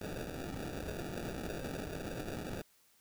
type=noise with sample-and-hold; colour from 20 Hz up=blue; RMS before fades=-41 dBFS; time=0.01-2.62 s; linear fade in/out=5 ms; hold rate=1050 Hz; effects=white hiss -68 dBFS RMS until 3 s